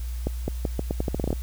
accelerating click train, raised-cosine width 2 ms, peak -12 dBFS, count 13, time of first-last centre 0.27-1.329 s, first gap 210 ms, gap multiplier 0.82, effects added 60 Hz sine -28 dBFS peak until 1.42 s + white hiss -48 dBFS RMS until 1.42 s

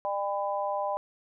harmonic tone, 200 Hz, G3, 35 cents sharp, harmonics 3 / 4 / 5, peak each -31 / -32 / -33 dBFS, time 0.05-0.97 s, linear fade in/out 0 ms, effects none

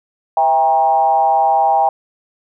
sine tone with frequency modulation, 798 Hz, G5, 31 cents sharp, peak -10 dBFS, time 0.37-1.89 s, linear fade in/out 2 ms, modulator 144 Hz, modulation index 0.82, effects none

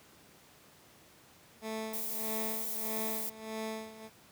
15% pulse tone with tremolo, 220 Hz, A3, in tune, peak -29 dBFS, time 1.61-4.1 s, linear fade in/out 50 ms, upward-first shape sine, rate 1.6 Hz, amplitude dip 80%
violet noise, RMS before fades -37 dBFS, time 1.93-3.3 s, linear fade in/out 10 ms
effects pink hiss -59 dBFS RMS until 4.31 s + high-pass 100 Hz 12 dB/octave

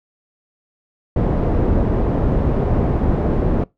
pink low-pass noise, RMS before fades -17 dBFS, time 1.16-3.64 s, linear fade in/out 5 ms, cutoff 540 Hz, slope 12 dB/octave, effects noise-tail reverb RT60 0.2 s tail -23 dB re dry

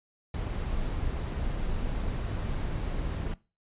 brown noise, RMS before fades -31 dBFS, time 0.34-3.34 s, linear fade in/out 2 ms, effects noise-tail reverb RT60 0.3 s tail -20 dB re dry + resampled to 8000 Hz

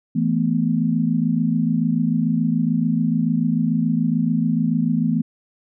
sine chord, E suspended fourth, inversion none, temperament equal, 164.81 / 220 / 246.9 Hz, E3 / A3 / B3, 0 / 0 / 0 cents, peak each -21 dBFS, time 0.15-5.22 s, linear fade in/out 10 ms, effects none

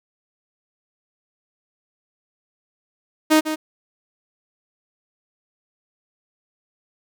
sawtooth tone with echo, 311.1 Hz, D#4, in tune, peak -8 dBFS, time 3.3-3.41 s, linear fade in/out 20 ms, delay 150 ms, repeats 1, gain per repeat -10 dB, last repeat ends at 3.56 s, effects none

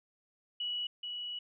sine tone pair in turn, 2934 / 2934 Hz, F#7 / F#7, -15 / -15 cents, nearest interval unison, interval 0 cents, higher neither, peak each -33 / -37 dBFS, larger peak first, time 0.6-0.87 / 1.03-1.39 s, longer second, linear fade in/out 5 ms, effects none

